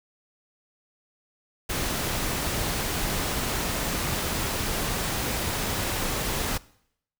pink noise, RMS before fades -28 dBFS, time 1.69-6.58 s, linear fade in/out 10 ms, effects noise-tail reverb RT60 0.7 s tail -21 dB re dry

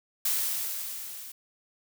blue noise with level ramp, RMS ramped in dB -26 to -43 dBFS, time 0.25-1.32 s, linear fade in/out 5 ms, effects none

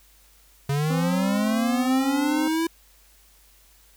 square linear sweep, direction up, 137.4 to 333.3 Hz, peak -22 dBFS, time 0.69-2.67 s, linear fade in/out 5 ms
harmonic tone, 261.6 Hz, C4, in tune, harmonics 1 / 2 / 3 / 4 / 5, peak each -28 / -34 / -38 / -40 / -42 dBFS, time 0.9-2.48 s, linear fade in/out 5 ms
effects added 49 Hz sine -57 dBFS peak until 3.96 s + white hiss -57 dBFS RMS until 3.96 s

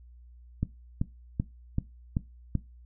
click train, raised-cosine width 5 ms, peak -14 dBFS, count 6, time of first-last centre 0.63-2.553 s, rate 2.6 Hz, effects noise-tail reverb RT60 0.2 s tail -17 dB re dry + added 60 Hz sine -49 dBFS peak until 2.85 s

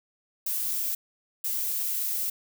violet noise bursts at uneven times, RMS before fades -29 dBFS, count 2, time 0.46-0.95 / 1.44-2.3 s, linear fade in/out 5 ms, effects none

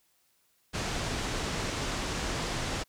pink low-pass noise, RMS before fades -33 dBFS, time 0.73-2.84 s, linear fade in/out 20 ms, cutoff 7700 Hz, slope 24 dB/octave, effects white hiss -70 dBFS RMS until 2.88 s

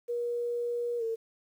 sine tone with pitch glide, 477.9 to 452.6 Hz, A#4 to A4, +43 to +49 cents, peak -29 dBFS, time 0.08-1.16 s, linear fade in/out 20 ms, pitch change -94 cents, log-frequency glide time 0.98-1.03 s, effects 10-bit

